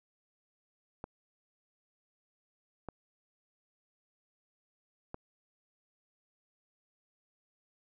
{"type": "clicks", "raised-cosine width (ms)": 1, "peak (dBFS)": -26, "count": 3, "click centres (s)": [1.041, 2.887, 5.144], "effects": []}